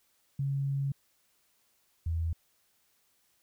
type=tone pair in turn; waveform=sine; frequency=138.4 / 82.29 Hz; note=C#3 / E2; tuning=-2 / -2 cents; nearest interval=major sixth; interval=900 cents; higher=first; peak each=-28 dBFS; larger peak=neither; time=0.39-0.92 / 2.06-2.33 s; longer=first; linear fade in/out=5 ms; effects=white hiss -71 dBFS RMS until 3.42 s